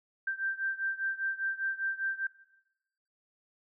sine beating tone pair, 1568 / 1573 Hz, G6 / G6, 0 / +6 cents, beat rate 5 Hz, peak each -33 / -35 dBFS, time 0.27-2.27 s, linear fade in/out 5 ms, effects noise-tail reverb RT60 0.9 s tail -17 dB re dry

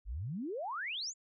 sine exponential sweep, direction up, 44.63 to 7459 Hz, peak -36 dBFS, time 0.05-1.14 s, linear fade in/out 50 ms, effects none

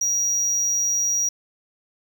triangle tone, 5750 Hz, F8, 50 cents sharp, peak -18 dBFS, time 0.01-1.29 s, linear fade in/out 5 ms, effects 8-bit

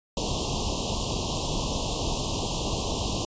pink band-stop noise, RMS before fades -28 dBFS, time 0.17-3.25 s, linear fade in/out 2 ms, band 1100 to 2700 Hz, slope 96 dB/octave, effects resampled to 16000 Hz

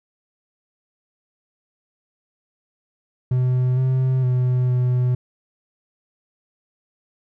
triangle tone with pitch steps, 126.6 / 130 / 125.9 / 125 Hz, B2 / C3 / B2 / B2, +43 / -11 / +34 / +21 cents, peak -14 dBFS, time 3.31-5.15 s, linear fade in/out 5 ms, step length 460 ms, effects none

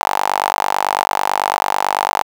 sawtooth tone with high-pass filter, 49.04 Hz, G1, 1 cent sharp, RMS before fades -18 dBFS, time 0-2.23 s, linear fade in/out 0 ms, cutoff 850 Hz, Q 5.2, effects 7-bit

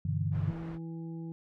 sine chord, E minor seventh, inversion first, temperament equal, 98 / 123.47 / 146.83 / 164.81 Hz, G2 / B2 / D3 / E3, 0 / 0 / 0 / 0 cents, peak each -32 / -38 / -32 / -36 dBFS, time 0.05-0.51 s, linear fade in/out 5 ms
pink low-pass noise, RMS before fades -47 dBFS, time 0.31-0.79 s, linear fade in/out 50 ms, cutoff 1500 Hz, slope 12 dB/octave
harmonic tone, 164.81 Hz, E3, in tune, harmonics 1 / 2 / 3 / 5, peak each -38 / -43 / -57 / -59 dBFS, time 0.48-1.32 s, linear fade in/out 0 ms
effects none

